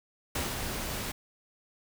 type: noise with ADSR envelope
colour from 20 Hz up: pink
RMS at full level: -31 dBFS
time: 0.35-1.12 s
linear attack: 4 ms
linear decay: 190 ms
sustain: -4 dB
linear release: 8 ms
effects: none